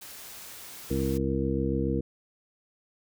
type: noise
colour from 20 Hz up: white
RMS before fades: -44 dBFS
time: 0.01-1.18 s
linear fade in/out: 10 ms
type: harmonic tone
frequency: 67 Hz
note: C2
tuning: 42 cents sharp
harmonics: 1 / 2 / 3 / 4 / 5 / 7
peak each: -32 / -32 / -32 / -32 / -32 / -32 dBFS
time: 0.9-2.01 s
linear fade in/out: 10 ms
effects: none

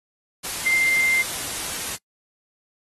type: tone in noise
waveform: sine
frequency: 2093 Hz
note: C7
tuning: in tune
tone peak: -17 dBFS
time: 0.65-1.23 s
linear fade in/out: 20 ms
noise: white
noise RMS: -29 dBFS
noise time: 0.43-1.97 s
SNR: +9 dB
effects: noise-tail reverb RT60 0.1 s tail -24 dB re dry + AAC 32 kbps

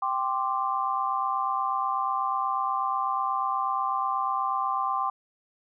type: chord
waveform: sine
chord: G suspended fourth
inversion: none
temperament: equal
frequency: 784 / 1046.5 / 1174.7 Hz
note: G5 / C6 / D6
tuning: 0 / 0 / 0 cents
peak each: -30 / -28 / -29 dBFS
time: 0.02-5.1 s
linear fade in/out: 5 ms
effects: none

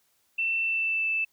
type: tone with pitch glide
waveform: sine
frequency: 2682 to 2639 Hz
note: E7 to E7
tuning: +29 to +1 cents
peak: -24 dBFS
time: 0.38-1.25 s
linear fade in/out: 10 ms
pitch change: -28 cents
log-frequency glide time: 0.61-1.08 s
effects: white hiss -69 dBFS RMS until 1.32 s

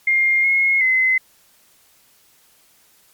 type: tone with pitch steps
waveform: sine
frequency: 2120 / 2160 / 2047 Hz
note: C7 / C#7 / C7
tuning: +22 / -45 / -38 cents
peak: -13 dBFS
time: 0.07-1.18 s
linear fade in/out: 5 ms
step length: 370 ms
effects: white hiss -55 dBFS RMS until 3.13 s + MP3 96 kbps

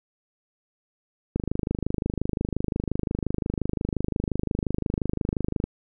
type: click train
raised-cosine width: 3 ms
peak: -12 dBFS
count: 111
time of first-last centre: 1.36-5.64 s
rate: 25.7 Hz
effects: none

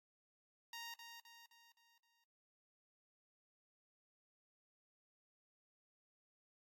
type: tone with echo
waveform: 10% pulse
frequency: 932.3 Hz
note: A#5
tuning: in tune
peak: -39 dBFS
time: 0.73-0.94 s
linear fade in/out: 2 ms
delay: 260 ms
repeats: 5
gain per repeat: -6 dB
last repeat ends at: 2.24 s
effects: noise-tail reverb RT60 0.4 s tail -26 dB re dry + AAC 64 kbps

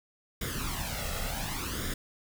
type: noise with flanger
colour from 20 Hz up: pink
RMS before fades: -34 dBFS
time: 0.41-1.94 s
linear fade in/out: 5 ms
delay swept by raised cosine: 0.57 to 1.54 ms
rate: 0.69 Hz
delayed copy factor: +0.7
effects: none

